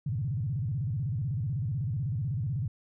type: tone with vibrato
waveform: sine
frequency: 123.1 Hz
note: B2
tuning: 5 cents flat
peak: -28 dBFS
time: 0.06-2.68 s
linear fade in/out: 5 ms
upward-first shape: square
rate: 16 Hz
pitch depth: 290 cents each way
effects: none